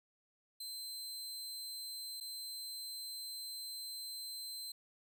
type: tone with dropouts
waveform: sawtooth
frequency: 4100 Hz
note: C8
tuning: 36 cents flat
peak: -40 dBFS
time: 0.6-4.72 s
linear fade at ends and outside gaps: 5 ms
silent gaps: 2.202-2.208 s
effects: none